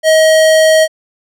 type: tone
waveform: square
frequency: 633 Hz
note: D#5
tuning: 30 cents sharp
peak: -6 dBFS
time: 0.03-0.88 s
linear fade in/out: 50 ms
effects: low-pass 11000 Hz 12 dB/octave